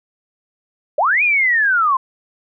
sine linear two-way sweep, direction up then down, 523.3 to 2497 to 1017 Hz, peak -12 dBFS, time 0.98-1.97 s, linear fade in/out 5 ms, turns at 1.23 s, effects none

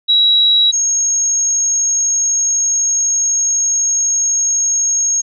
sine tone pair in turn, 3879 / 6538 Hz, B7 / G#8, -32 / -28 cents, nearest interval major sixth, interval 904 cents, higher second, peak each -8 / -12 dBFS, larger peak first, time 0.08-0.72 / 0.72-5.22 s, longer second, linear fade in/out 20 ms, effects none

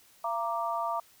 sine chord, Bb major, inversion second, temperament equal with one note detuned, 680.5 / 932.3 / 1174.7 Hz, F5 / Bb5 / D6, -45 / 0 / 0 cents, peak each -33 dBFS, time 0.24-1 s, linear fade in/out 5 ms, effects white hiss -60 dBFS RMS until 1.2 s

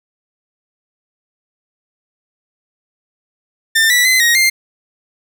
sawtooth tone with pitch steps, 1795 / 1958 / 2041 / 1881 / 2103 Hz, A6 / B6 / C7 / A#6 / C7, +34 / -15 / -44 / +15 / +8 cents, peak -6 dBFS, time 3.75-4.5 s, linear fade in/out 10 ms, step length 150 ms, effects none

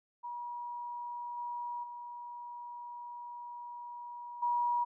sine tone with level steps, 961 Hz, B5, 48 cents flat, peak -38 / -36 / -42 / -28 dBFS, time 0.23-4.85 s, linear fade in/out 20 ms, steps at 1.37 / 1.83 / 4.42 s, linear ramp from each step 10 ms, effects none

